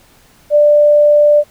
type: tone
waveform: sine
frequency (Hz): 591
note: D5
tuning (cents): +11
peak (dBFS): -5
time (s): 0.5-1.44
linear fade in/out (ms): 50
effects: pink hiss -48 dBFS RMS until 1.5 s